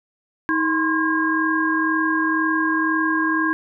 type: tone cluster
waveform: sine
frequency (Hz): 317.4 / 1032 / 1074 / 1624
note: D#4 / C6 / C6 / G#6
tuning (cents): +35 / -24 / +45 / -39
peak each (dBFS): -21 / -27 / -26 / -21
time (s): 0.49-3.53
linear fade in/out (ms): 0
effects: none